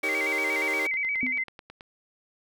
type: chord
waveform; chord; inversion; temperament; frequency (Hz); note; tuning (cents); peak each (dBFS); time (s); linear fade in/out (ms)
sawtooth; Eb dominant seventh; none; equal; 311.1 / 392 / 466.2 / 554.4; Eb4 / G4 / Bb4 / Db5; 0 / 0 / 0 / 0; -32 / -31 / -33 / -33; 0.03-0.87; 5
type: tone with vibrato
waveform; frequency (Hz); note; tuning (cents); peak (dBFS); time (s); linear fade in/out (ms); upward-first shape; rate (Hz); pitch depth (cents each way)
sine; 2169; C#7; -38; -25; 0.03-1.44; 10; square; 8.5; 84
type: click train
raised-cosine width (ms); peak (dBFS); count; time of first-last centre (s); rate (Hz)
0.3; -27; 9; 0.94-1.809; 9.21
type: tone with exponential decay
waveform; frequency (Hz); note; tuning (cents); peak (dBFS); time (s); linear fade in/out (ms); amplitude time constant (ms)
sine; 252.2; B3; +36; -25; 1.23-1.44; 0; 44
effects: none